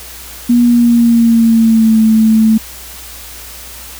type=tone with pitch glide; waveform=sine; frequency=240.4 to 220.4 Hz; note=B3 to A3; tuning=-46 to +3 cents; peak=-5 dBFS; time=0.49-2.58 s; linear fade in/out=10 ms; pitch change=-151 cents; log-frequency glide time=0.65-1.99 s; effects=added 60 Hz sine -36 dBFS peak until 3.99 s + white hiss -31 dBFS RMS until 3.99 s